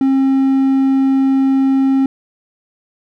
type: tone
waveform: triangle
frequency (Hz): 268.5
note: C4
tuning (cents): +45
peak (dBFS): -8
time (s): 0.01-2.06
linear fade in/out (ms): 2
effects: none